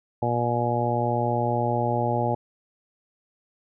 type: harmonic tone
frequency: 119.7 Hz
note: A#2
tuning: 46 cents sharp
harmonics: 1 / 2 / 3 / 4 / 5 / 6 / 7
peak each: -27 / -31 / -31 / -31 / -29 / -31 / -27 dBFS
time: 0.22-2.35 s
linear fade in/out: 5 ms
effects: none